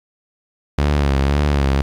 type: tone with vibrato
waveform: sawtooth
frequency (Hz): 70.7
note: C#2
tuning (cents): +35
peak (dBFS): -10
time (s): 0.78-1.82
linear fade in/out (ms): 5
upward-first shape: sine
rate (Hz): 1.9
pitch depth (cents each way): 69
effects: low-pass 5000 Hz 12 dB/octave + 8-bit